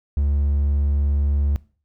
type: tone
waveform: triangle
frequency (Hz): 71.5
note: D2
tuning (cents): -46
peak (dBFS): -15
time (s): 0.17-1.56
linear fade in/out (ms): 0
effects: noise-tail reverb RT60 0.4 s tail -20 dB re dry